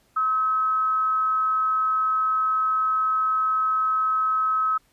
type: tone with amplitude modulation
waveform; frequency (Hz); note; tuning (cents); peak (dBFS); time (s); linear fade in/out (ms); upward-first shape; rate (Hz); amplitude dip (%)
sine; 1284; E6; -46; -18; 0.16-4.78; 10; sine; 246; 30
effects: pink hiss -63 dBFS RMS until 4.92 s + resampled to 32000 Hz